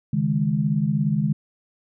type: chord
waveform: sine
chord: C# suspended second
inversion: none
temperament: equal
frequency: 138.59 / 155.56 / 207.7 Hz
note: C#3 / D#3 / G#3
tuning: 0 / 0 / 0 cents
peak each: -25 / -22 / -23 dBFS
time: 0.13-1.33 s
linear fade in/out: 5 ms
effects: none